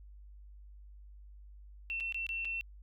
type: tone with dropouts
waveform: sine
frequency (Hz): 2699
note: E7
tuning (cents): +40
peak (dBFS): -34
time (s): 1.9-2.61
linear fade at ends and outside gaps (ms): 0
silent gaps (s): 2.001-2.006 / 2.124-2.145 / 2.266-2.291 / 2.448-2.453
effects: added 50 Hz sine -50 dBFS peak until 2.82 s